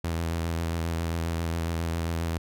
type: tone with vibrato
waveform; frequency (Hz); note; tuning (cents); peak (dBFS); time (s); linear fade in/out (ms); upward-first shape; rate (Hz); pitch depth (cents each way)
sawtooth; 83.1; E2; +15; -23; 0.04-2.38; 5; square; 7.4; 22
effects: none